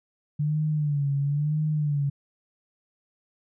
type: tone with vibrato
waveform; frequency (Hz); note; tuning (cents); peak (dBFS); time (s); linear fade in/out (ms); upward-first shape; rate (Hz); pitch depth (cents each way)
sine; 146.83; D3; 0; -22; 0.39-2.1; 10; sine; 1; 83
effects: none